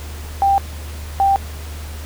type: tone pair in turn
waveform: sine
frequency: 790 / 786.7 Hz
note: G5 / G5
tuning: +13 / +6 cents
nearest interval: unison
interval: 7 cents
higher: first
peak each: -11 dBFS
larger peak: neither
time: 0.42-0.58 / 1.2-1.36 s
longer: neither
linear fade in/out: 0 ms
effects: added 75 Hz sine -28 dBFS peak until 2.05 s + pink hiss -37 dBFS RMS until 2.05 s